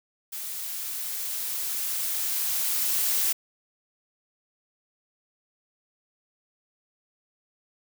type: noise with level ramp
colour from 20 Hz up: blue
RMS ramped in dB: -35 to -24 dBFS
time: 0.32-3.33 s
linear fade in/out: 10 ms
effects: none